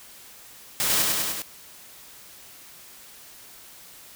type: noise with echo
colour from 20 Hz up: white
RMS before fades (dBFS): -24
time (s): 0.8-1.02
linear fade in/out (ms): 0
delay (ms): 100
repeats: 4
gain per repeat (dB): -2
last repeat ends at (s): 1.42
effects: white hiss -47 dBFS RMS until 4.15 s